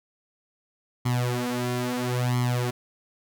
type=tone with flanger; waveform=sawtooth; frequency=123.47 Hz; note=B2; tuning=in tune; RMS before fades=-26 dBFS; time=1.05-2.71 s; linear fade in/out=10 ms; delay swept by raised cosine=0.94 to 5.24 ms; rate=0.75 Hz; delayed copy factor=+1; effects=none